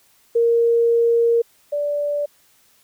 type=tone pair in turn; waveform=sine; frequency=466.2 / 582.9 Hz; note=A#4 / D5; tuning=0 / -13 cents; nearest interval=major third; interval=387 cents; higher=second; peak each=-13 / -19 dBFS; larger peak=first; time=0.35-1.42 / 1.72-2.26 s; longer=first; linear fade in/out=10 ms; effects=white hiss -57 dBFS RMS until 2.83 s